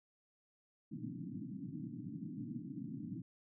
white band-pass noise, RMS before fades -45 dBFS, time 0.91-3.22 s, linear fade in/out 5 ms, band 110 to 310 Hz, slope 96 dB/octave, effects none

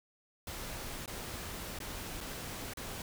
pink noise with dropouts, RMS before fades -42 dBFS, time 0.47-3.02 s, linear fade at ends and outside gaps 2 ms, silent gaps 1.06-1.077 / 1.789-1.802 / 2.206-2.21 / 2.736-2.771 s, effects none

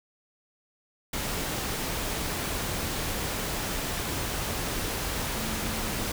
sine tone in noise, 220 Hz, A3, in tune, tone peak -38 dBFS, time 5.35-6.07 s, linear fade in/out 5 ms, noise pink, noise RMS -31 dBFS, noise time 1.13-6.12 s, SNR -10 dB, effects none

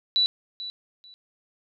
sine tone with echo, 3951 Hz, B7, in tune, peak -18 dBFS, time 0.16-0.26 s, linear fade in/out 0 ms, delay 440 ms, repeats 2, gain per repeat -14 dB, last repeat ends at 1.14 s, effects none

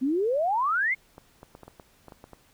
sine exponential sweep, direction up, 247.9 to 2217 Hz, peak -22 dBFS, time 0.01-0.95 s, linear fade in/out 20 ms
clicks, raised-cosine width 1 ms, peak -30 dBFS, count 10, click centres 1.181 / 1.431 / 1.551 / 1.633 / 1.68 / 1.798 / 2.083 / 2.122 / 2.241 / 2.333 s
effects pink hiss -61 dBFS RMS until 2.53 s

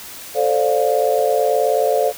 sine chord, D minor seventh, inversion second, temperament just, 440.5 / 528.6 / 587.3 / 704.8 Hz, A4 / C5 / D5 / F5, +2 / +18 / 0 / +16 cents, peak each -19 / -19 / -20 / -20 dBFS, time 0.34-2.13 s, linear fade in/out 50 ms, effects white hiss -35 dBFS RMS until 2.17 s

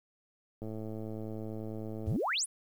click train, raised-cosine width 2 ms, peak -28 dBFS, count 169, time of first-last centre 0.62-2.161 s, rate 109 Hz
sine exponential sweep, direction up, 64 to 11000 Hz, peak -29 dBFS, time 2.06-2.46 s, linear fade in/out 20 ms
effects 10-bit

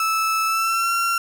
35% pulse tone with pitch glide, 1311 to 1368.3 Hz, E6 to F6, -10 to -36 cents, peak -17 dBFS, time 0-1.18 s, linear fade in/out 2 ms, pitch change +74 cents, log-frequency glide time 0.46-0.93 s, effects none

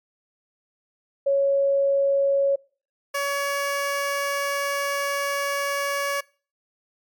sine / 15% pulse tone pair in turn, 554.4 / 563.8 Hz, C#5 / C#5, 0 / +29 cents, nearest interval unison, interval 29 cents, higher second, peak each -17 dBFS, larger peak neither, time 1.26-2.56 / 3.14-6.21 s, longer second, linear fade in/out 10 ms, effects noise-tail reverb RT60 0.4 s tail -24 dB re dry + MP3 96 kbps

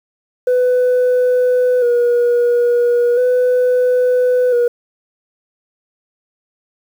sine tone with vibrato, 490 Hz, B4, 14 cents flat, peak -8 dBFS, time 0.47-4.68 s, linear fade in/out 5 ms, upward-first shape square, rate 0.37 Hz, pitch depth 33 cents each way, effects tanh soft clip ceiling -9 dBFS + 7-bit

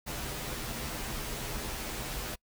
pink noise with comb filter, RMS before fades -37 dBFS, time 0.06-2.36 s, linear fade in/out 20 ms, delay 11 ms, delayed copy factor -0.65, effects noise-tail reverb RT60 0.1 s tail -26 dB re dry

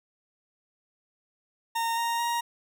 40% pulse tone with pitch steps, 920 / 930.7 / 941.5 Hz, A#5 / A#5 / A#5, -23 / -3 / +17 cents, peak -25 dBFS, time 1.75-2.41 s, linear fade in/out 10 ms, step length 220 ms, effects none

